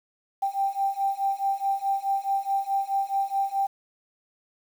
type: beating tone pair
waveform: sine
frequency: 784 / 788.7 Hz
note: G5 / G5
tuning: 0 / +10 cents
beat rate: 4.7 Hz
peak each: -27 / -26 dBFS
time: 0.42-3.67 s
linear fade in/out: 10 ms
effects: 8-bit